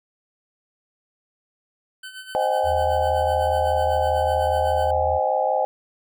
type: tone with tremolo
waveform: 25% pulse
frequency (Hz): 1523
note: F#6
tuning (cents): +50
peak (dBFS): -30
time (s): 2.03-4.91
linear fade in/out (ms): 5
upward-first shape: sine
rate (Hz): 8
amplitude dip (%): 65
type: chord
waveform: sine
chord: Ab major seventh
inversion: first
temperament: equal with one note detuned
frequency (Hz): 523.3 / 622.3 / 765.6 / 830.6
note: C5 / Eb5 / G5 / Ab5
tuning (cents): 0 / 0 / -41 / 0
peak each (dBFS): -24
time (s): 2.35-5.65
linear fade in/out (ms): 0
type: tone with pitch glide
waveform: sine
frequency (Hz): 79.9 to 79.35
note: D#2 to D#2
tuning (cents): +47 to +35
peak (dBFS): -27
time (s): 2.63-5.2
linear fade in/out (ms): 50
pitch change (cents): -12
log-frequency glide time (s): 3.3-4.27
effects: none